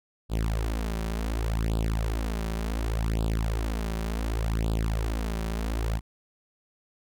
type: tone with flanger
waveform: sawtooth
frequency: 55 Hz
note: A1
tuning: in tune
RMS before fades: -28 dBFS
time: 0.29-6.01 s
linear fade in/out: 50 ms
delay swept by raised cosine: 0.24 to 5.24 ms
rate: 0.68 Hz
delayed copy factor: +0.85
effects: none